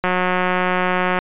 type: click train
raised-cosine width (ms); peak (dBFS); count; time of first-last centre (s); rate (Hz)
0.5; -4; 210; 0.04-1.188; 182
effects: resampled to 8000 Hz

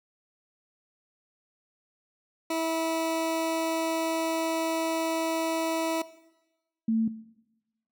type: tone pair in turn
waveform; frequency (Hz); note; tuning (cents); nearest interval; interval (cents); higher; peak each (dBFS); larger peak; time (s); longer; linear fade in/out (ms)
20% pulse / sine; 325.5 / 224.1; E4 / A3; -22 / +32; tritone; 646; first; -22; neither; 2.5-6.02 / 6.88-7.08; first; 5
effects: noise-tail reverb RT60 1.0 s tail -17 dB re dry

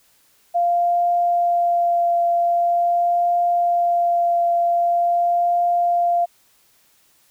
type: tone with vibrato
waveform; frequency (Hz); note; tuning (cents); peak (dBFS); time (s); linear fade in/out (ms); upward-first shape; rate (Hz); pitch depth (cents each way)
sine; 694; F5; -11; -15; 0.54-6.26; 20; triangle; 0.44; 12
effects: white hiss -58 dBFS RMS until 7.3 s

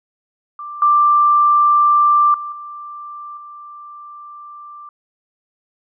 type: tone with level steps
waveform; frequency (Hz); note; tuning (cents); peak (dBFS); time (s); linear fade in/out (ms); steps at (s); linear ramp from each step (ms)
sine; 1180; D6; +8; -27 / -9 / -24 / -29 / -33; 0.59-4.89; 2; 0.82 / 2.34 / 2.52 / 3.37; 2
effects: none

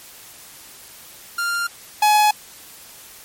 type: tone pair in turn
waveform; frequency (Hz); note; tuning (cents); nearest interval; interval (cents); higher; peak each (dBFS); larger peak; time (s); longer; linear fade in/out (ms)
45% pulse; 1395 / 843.8; F6 / G#5; -2 / +27; major sixth; 871; first; -20 / -12; second; 1.38-1.67 / 2.02-2.31; neither; 5
effects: white hiss -42 dBFS RMS until 3.24 s + MP3 64 kbps

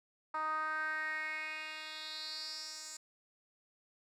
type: tone with band-pass filter sweep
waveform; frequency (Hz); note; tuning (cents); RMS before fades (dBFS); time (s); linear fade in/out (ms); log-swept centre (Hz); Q
10% pulse; 311.1; D#4; 0; -40; 0.34-2.97; 5; 1100 to 6900; 4.7
effects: none

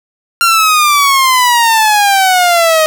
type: exponential sweep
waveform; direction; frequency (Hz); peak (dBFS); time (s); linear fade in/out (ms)
sawtooth; down; 1388 to 621; -3; 0.41-2.86; 0
effects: none

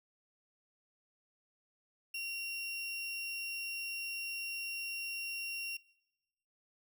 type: tone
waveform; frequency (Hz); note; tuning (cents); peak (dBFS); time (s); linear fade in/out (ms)
35% pulse; 2748; F7; -29; -36; 2.14-5.77; 5
effects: noise-tail reverb RT60 1.0 s tail -23 dB re dry

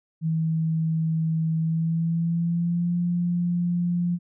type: tone with pitch glide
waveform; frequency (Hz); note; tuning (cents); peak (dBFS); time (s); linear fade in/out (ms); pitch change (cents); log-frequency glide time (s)
sine; 161 to 174.56; E3 to F3; -41 to -1; -21; 0.21-4.19; 50; +140; 1.58-2.97
effects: none

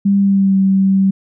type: tone with pitch glide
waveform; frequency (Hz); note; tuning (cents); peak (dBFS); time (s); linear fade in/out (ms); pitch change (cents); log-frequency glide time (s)
sine; 198.8 to 192.92; G3 to G3; +25 to -27; -9; 0.05-1.11; 10; -52; 0.18-0.56
effects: none

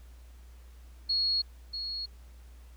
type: tone with echo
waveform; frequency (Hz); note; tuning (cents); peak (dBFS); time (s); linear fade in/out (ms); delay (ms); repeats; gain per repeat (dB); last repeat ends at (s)
sine; 4320; C#8; -45; -25; 1.09-1.42; 10; 640; 1; -8; 2.06
effects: added 60 Hz sine -48 dBFS peak until 2.76 s + pink hiss -63 dBFS RMS until 2.76 s

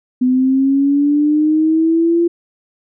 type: linear sweep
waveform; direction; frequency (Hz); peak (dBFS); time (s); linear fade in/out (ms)
sine; up; 250.6 to 343.7; -10; 0.21-2.28; 10
effects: none

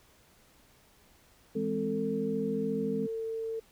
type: chord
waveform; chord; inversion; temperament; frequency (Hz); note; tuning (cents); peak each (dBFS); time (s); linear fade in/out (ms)
sine; E augmented; none; equal; 164.81 / 207.7 / 261.6; E3 / G#3 / B#3; 0 / 0 / 0; -39 / -33 / -35; 1.55-3.07; 10
type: tone with pitch glide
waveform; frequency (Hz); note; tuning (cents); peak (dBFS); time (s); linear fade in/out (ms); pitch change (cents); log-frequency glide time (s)
sine; 443.5 to 449.2; A4 to A4; +14 to +36; -32; 1.55-3.6; 10; +22; 1.91-1.99
effects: pink hiss -62 dBFS RMS until 3.71 s

